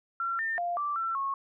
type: tone with pitch steps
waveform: sine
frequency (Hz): 1363 / 1804 / 698 / 1169 / 1344 / 1095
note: F6 / A6 / F5 / D6 / E6 / C#6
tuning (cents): -43 / +43 / -1 / -8 / +33 / -22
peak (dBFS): -28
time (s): 0.2-1.34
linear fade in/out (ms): 2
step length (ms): 190
effects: none